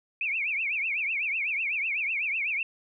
sine tone with vibrato, 2422 Hz, D#7, 47 cents flat, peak -26 dBFS, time 0.21-2.63 s, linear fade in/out 2 ms, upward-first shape triangle, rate 8 Hz, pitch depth 230 cents each way, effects none

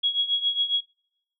sine tone with tremolo, 3322 Hz, G#7, in tune, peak -18 dBFS, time 0.03-0.81 s, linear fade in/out 10 ms, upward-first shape triangle, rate 7.3 Hz, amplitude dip 85%, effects noise-tail reverb RT60 0.8 s tail -26 dB re dry

